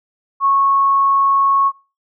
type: tone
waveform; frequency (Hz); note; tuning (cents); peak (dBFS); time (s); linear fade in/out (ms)
sine; 1100; C#6; -14; -11; 0.4-1.72; 50
effects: noise-tail reverb RT60 0.3 s tail -22 dB re dry